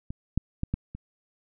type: clicks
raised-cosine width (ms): 5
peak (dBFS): -22 / -11 / -15 / -14 / -25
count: 5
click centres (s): 0.105 / 0.376 / 0.634 / 0.74 / 0.95
effects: none